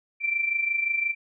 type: tone with amplitude modulation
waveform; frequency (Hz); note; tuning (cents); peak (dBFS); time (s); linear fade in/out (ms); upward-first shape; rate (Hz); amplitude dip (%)
sine; 2349; D7; 0; -20; 0.2-1.15; 50; sine; 25.7; 65
effects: none